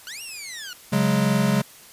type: linear two-way sweep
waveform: 15% pulse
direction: up then down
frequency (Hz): 1401 to 2862 to 1401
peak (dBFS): -27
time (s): 0.07-0.73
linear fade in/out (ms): 0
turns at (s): 0.22
type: chord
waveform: square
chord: C# suspended fourth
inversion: none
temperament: equal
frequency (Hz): 138.59 / 185 / 207.7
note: C#3 / F#3 / G#3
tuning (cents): 0 / 0 / 0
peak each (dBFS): -24 / -24 / -22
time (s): 0.92-1.62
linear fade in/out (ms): 10
effects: white hiss -47 dBFS RMS until 1.92 s + resampled to 32000 Hz